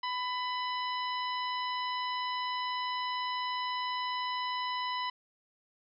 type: harmonic tone with a mistuned harmonic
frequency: 997 Hz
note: B5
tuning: 16 cents sharp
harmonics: 1 / 2 / 3 / 4 / 5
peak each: -33 / -40 / -41 / -44 / -45 dBFS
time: 0.03-5.1 s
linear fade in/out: 5 ms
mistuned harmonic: 5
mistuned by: +45 cents
effects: none